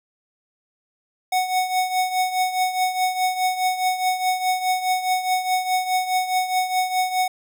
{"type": "tone with tremolo", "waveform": "square", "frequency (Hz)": 740, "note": "F#5", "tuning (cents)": 0, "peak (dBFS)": -17, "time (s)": [1.32, 7.28], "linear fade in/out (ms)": 5, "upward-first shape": "triangle", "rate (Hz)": 4.8, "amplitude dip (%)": 75, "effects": []}